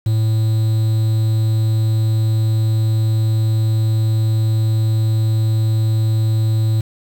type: tone with quantisation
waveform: triangle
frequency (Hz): 110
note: A2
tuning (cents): 0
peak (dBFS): -11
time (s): 0.06-6.81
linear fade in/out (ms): 5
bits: 6
effects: none